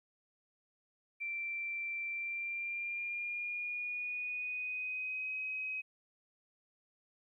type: tone with pitch glide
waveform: sine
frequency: 2349 to 2532 Hz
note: D7 to D#7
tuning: 0 to +30 cents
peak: -36 dBFS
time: 1.2-5.82 s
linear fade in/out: 20 ms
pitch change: +130 cents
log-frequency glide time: 2.1-5.34 s
effects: 13-bit